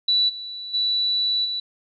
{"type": "tone with level steps", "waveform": "sine", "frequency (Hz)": 3951, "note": "B7", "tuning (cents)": 0, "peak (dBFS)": [-16, -31, -19, -24], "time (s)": [0.08, 1.6], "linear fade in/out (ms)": 5, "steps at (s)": [0.28, 0.73, 1.44], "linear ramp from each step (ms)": 20, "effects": []}